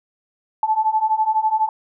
sine beating tone pair, 864 / 876 Hz, A5 / A5, -32 / -8 cents, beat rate 12 Hz, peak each -20 / -18 dBFS, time 0.63-1.69 s, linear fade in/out 2 ms, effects none

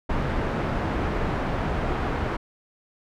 pink low-pass noise, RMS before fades -26 dBFS, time 0.09-2.37 s, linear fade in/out 10 ms, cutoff 1500 Hz, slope 12 dB/octave, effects none

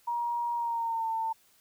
sine tone with pitch glide, 948 to 898.4 Hz, A#5 to A5, +29 to +36 cents, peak -28 dBFS, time 0.07-1.33 s, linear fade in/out 10 ms, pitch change -93 cents, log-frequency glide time 0.54-1.09 s, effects white hiss -64 dBFS RMS until 1.6 s

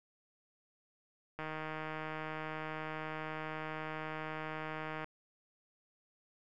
click train, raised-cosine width 0.5 ms, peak -26 dBFS, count 571, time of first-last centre 1.39-5.044 s, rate 156 Hz, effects none

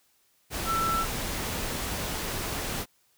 sine tone in noise, 1333 Hz, E6, 19 cents sharp, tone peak -25 dBFS, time 0.65-1.06 s, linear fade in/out 50 ms, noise pink, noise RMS -32 dBFS, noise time 0.5-2.86 s, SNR +4 dB, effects white hiss -67 dBFS RMS until 3.17 s

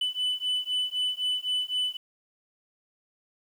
sine beating tone pair, 2993 / 2996.9 Hz, F#7 / F#7, +19 / +21 cents, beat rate 3.9 Hz, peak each -27 dBFS, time 0.01-1.97 s, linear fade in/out 5 ms, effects tanh soft clip ceiling -23 dBFS + 9-bit

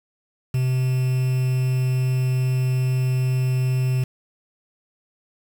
triangle tone with quantisation, 128.4 Hz, C3, 32 cents flat, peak -16 dBFS, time 0.54-4.04 s, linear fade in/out 5 ms, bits 6, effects none

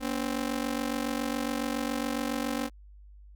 sawtooth ring-modulated tone, 262 Hz, C4, 2 cents sharp, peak -22 dBFS, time 0-2.7 s, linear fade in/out 50 ms, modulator 23.6 Hz, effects added 50 Hz sine -48 dBFS peak until 3.35 s

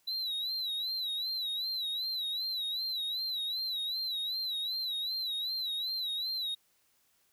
triangle tone with vibrato, 3951 Hz, B7, in tune, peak -31 dBFS, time 0.07-6.55 s, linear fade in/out 10 ms, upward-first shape sine, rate 2.6 Hz, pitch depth 100 cents each way, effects white hiss -71 dBFS RMS until 7.32 s

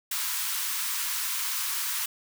white high-pass noise, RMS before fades -30 dBFS, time 0.11-2.06 s, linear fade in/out 5 ms, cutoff 910 Hz, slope 96 dB/octave, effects none

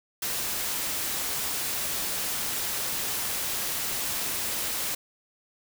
white noise, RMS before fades -30 dBFS, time 0.22-4.95 s, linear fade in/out 5 ms, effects none

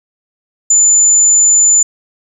sine tone, 7040 Hz, A8, in tune, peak -5 dBFS, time 0.7-1.83 s, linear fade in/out 5 ms, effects 7-bit

